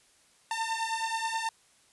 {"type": "beating tone pair", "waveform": "sawtooth", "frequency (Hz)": [897, 906.4], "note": ["A5", "A#5"], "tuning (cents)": [33, -49], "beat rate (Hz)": 9.4, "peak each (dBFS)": -29, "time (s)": [0.51, 1.49], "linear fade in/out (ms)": 2, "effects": ["white hiss -63 dBFS RMS until 1.92 s", "resampled to 24000 Hz"]}